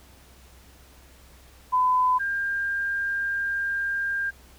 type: tone pair in turn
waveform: sine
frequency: 1008 / 1600.1 Hz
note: B5 / G6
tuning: +35 / +35 cents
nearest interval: minor sixth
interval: 800 cents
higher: second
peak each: -18 / -24 dBFS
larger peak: first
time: 1.72-2.19 / 2.19-4.31 s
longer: second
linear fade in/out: 20 ms
effects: added 64 Hz sine -52 dBFS peak until 4.58 s + pink hiss -54 dBFS RMS until 4.58 s